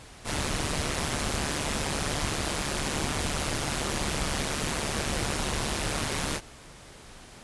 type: noise with amplitude modulation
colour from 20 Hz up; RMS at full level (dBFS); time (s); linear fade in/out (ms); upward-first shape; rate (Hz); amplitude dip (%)
pink; -26; 0.24-6.41; 50; sine; 146; 75
effects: pink hiss -48 dBFS RMS until 7.43 s + resampled to 24000 Hz